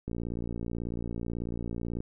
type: click train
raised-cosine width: 3 ms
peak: -22 dBFS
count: 113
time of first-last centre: 0.08-2.004 s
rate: 58.2 Hz
effects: none